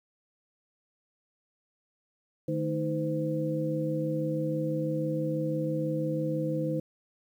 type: tone cluster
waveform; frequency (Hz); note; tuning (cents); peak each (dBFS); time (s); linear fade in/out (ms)
sine; 153.4 / 219.5 / 315.7 / 511; D#3 / A3 / D#4 / C5; -24 / -4 / +25 / -41; -31 / -40 / -32 / -32; 2.48-6.8; 5
effects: 10-bit